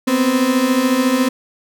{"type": "beating tone pair", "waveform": "35% pulse", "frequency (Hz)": [246.9, 260.9], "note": ["B3", "C4"], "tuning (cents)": [0, -5], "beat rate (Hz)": 14, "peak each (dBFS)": [-17, -13], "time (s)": [0.07, 1.29], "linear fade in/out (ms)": 10, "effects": []}